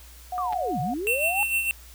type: tone with vibrato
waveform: sine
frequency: 727 Hz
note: F#5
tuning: 31 cents flat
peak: -27 dBFS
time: 0.32-0.94 s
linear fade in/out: 5 ms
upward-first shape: sine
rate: 13 Hz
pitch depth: 14 cents each way
type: linear two-way sweep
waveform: sine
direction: down then up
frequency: 1221 to 119.5 to 845 Hz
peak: -27 dBFS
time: 0.38-1.43 s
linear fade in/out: 0 ms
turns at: 0.8 s
type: clicks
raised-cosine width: 0.3 ms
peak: -23 dBFS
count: 2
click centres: 0.526 / 0.533 s
type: tone with tremolo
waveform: square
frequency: 2700 Hz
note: E7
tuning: 41 cents sharp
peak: -21 dBFS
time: 1.07-1.71 s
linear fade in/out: 0 ms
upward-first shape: sine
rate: 6.6 Hz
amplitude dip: 55%
effects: added 60 Hz sine -46 dBFS peak until 1.94 s + white hiss -50 dBFS RMS until 1.94 s